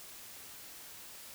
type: silence
effects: white hiss -50 dBFS RMS until 1.34 s